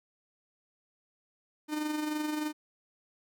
45% pulse tone with amplitude modulation, 303.5 Hz, D#4, 43 cents flat, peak -29 dBFS, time 1.68-2.53 s, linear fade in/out 50 ms, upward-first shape sine, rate 23.2 Hz, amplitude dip 45%, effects none

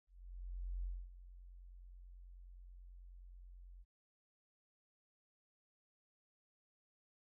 sine tone with ADSR envelope, 44.66 Hz, F1, 39 cents sharp, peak -38 dBFS, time 0.07-3.85 s, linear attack 770 ms, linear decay 250 ms, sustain -15 dB, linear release 40 ms, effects none

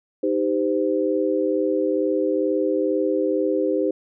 sine tone cluster, 311.3 / 393.5 / 514 Hz, D#4 / G4 / C5, +1 / +7 / -31 cents, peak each -23 dBFS, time 0.23-3.91 s, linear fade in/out 5 ms, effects none

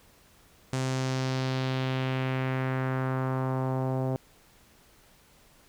sawtooth tone with low-pass filter sweep, 130.81 Hz, C3, in tune, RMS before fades -29 dBFS, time 0.73-4.16 s, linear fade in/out 0 ms, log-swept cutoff 7900 to 660 Hz, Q 1.7, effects pink hiss -59 dBFS RMS until 5.68 s

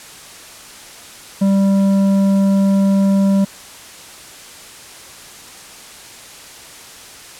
sine tone with tanh clipping, 196 Hz, G3, in tune, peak -12 dBFS, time 1.41-3.45 s, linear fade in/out 10 ms, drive 9 dB, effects white hiss -37 dBFS RMS until 7.39 s + low-pass 10000 Hz 12 dB/octave

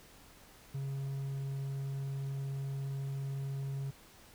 triangle tone, 137 Hz, C#3, 20 cents flat, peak -33 dBFS, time 0.74-3.91 s, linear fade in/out 10 ms, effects pink hiss -58 dBFS RMS until 4.34 s

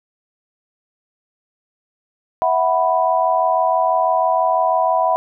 sine chord, E suspended second, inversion none, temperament equal with one note detuned, 653.9 / 740 / 987.8 Hz, E5 / F#5 / B5, -14 / 0 / 0 cents, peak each -18 dBFS, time 2.42-5.16 s, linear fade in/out 0 ms, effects none

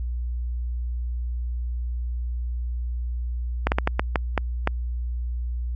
slowing click train, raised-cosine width 0.5 ms, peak -5 dBFS, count 8, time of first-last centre 3.67-4.674 s, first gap 49 ms, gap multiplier 1.35, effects added 60 Hz sine -25 dBFS peak until 5.75 s

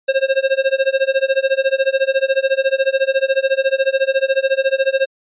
square tone with tremolo, 536 Hz, C5, 42 cents sharp, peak -11 dBFS, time 0.08-5.06 s, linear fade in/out 10 ms, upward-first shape sine, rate 14 Hz, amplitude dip 95%, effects resampled to 8000 Hz

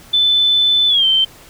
sine tone with pitch glide, 3513 to 3112 Hz, A7 to G7, -3 to -13 cents, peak -10 dBFS, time 0.13-1.25 s, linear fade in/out 10 ms, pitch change -210 cents, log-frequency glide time 0.88-1.05 s, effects pink hiss -42 dBFS RMS until 1.49 s

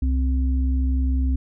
sine tone pair together, 65.41 / 260.6 Hz, C2 / C4, 0 / -7 cents, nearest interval 2 octaves, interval 2393 cents, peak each -18 / -28 dBFS, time 0.02-1.36 s, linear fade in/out 5 ms, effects none

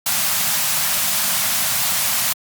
white band-stop noise, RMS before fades -19 dBFS, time 0.06-2.33 s, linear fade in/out 5 ms, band 240 to 590 Hz, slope 48 dB/octave, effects high-pass 100 Hz 12 dB/octave + Opus 48 kbps

